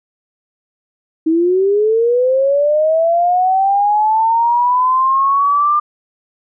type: linear sweep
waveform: sine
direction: up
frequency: 314.2 to 1200 Hz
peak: -10 dBFS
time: 1.26-5.8 s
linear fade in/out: 10 ms
effects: none